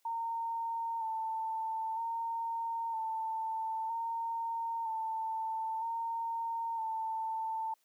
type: tone with vibrato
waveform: sine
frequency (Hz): 904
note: A5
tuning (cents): +47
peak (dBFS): -33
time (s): 0.05-7.74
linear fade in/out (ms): 5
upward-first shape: square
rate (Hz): 0.52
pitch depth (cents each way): 26
effects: white hiss -74 dBFS RMS until 7.84 s + high-pass 300 Hz 12 dB/octave